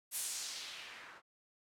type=noise with low-pass filter sweep; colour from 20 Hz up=blue; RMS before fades=-44 dBFS; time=0.11-1.22 s; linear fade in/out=50 ms; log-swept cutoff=12000 to 1200 Hz; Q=1.5; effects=none